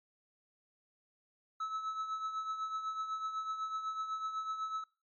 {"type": "tone with tremolo", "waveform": "triangle", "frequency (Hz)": 1300, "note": "E6", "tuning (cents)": -24, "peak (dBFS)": -31, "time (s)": [1.6, 4.84], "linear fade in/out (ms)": 5, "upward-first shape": "triangle", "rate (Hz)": 8, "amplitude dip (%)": 65, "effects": ["noise-tail reverb RT60 0.4 s tail -25 dB re dry", "MP3 32 kbps"]}